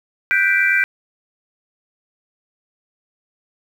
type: chord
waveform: sine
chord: G major seventh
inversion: third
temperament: equal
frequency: 1480 / 1568 / 1975.5 / 2349 Hz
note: F#6 / G6 / B6 / D7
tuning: 0 / 0 / 0 / 0 cents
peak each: -22 / -17 / -20 / -18 dBFS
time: 0.31-0.84 s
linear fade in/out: 0 ms
effects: 7-bit